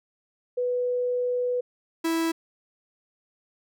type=tone pair in turn; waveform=sine / 45% pulse; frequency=493.9 / 328.4 Hz; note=B4 / E4; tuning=0 / -6 cents; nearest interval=perfect fifth; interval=706 cents; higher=first; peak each=-23 dBFS; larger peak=neither; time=0.57-1.61 / 2.04-2.32 s; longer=first; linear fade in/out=10 ms; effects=none